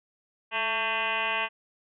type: tone with frequency modulation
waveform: sine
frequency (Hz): 1804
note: A6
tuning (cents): +43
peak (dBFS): -25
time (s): 0.51-1.49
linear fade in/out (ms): 50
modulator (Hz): 228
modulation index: 5
effects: none